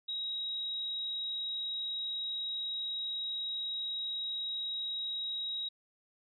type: tone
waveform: sine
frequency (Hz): 3816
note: A#7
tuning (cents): +40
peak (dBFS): -34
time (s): 0.08-5.69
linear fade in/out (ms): 10
effects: none